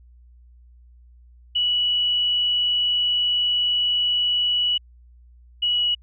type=tone pair in turn; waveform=sine; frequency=2941 / 2926 Hz; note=F#7 / F#7; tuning=-11 / -20 cents; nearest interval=unison; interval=9 cents; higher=first; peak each=-18 dBFS; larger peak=neither; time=1.55-4.78 / 5.62-5.95 s; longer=first; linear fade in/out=10 ms; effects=added 60 Hz sine -47 dBFS peak until 6.02 s